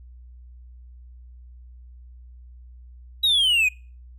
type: exponential sweep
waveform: triangle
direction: down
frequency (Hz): 3889 to 2438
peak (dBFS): -15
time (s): 3.23-3.69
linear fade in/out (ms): 10
effects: noise-tail reverb RT60 0.4 s tail -26 dB re dry + added 61 Hz sine -42 dBFS peak until 4.18 s